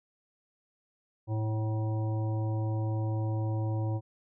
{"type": "harmonic tone with a mistuned harmonic", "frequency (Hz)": 109.5, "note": "A2", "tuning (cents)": -8, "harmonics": [1, 3, 5, 7, 9], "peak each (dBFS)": [-28, -38, -42, -45, -47], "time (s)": [1.27, 4.01], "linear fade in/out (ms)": 50, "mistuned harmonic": 9, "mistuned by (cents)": -52, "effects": []}